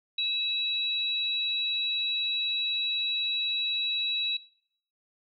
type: tone pair together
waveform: sine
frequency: 2600 / 3896 Hz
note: E7 / B7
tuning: -24 / -24 cents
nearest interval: perfect fifth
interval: 700 cents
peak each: -34 / -26 dBFS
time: 0.18-4.37 s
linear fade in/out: 5 ms
effects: noise-tail reverb RT60 0.6 s tail -20 dB re dry